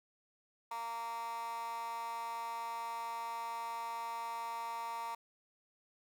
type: tone with high-pass filter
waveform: 15% pulse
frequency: 231.1 Hz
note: A#3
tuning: 15 cents flat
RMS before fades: -41 dBFS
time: 0.71-5.15 s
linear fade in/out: 5 ms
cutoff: 1000 Hz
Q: 8.1
effects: 11-bit